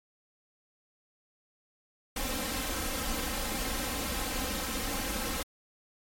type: noise with comb filter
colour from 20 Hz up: pink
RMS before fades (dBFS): -33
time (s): 2.16-5.43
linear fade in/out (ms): 5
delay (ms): 3.8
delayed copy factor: +1
effects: MP3 64 kbps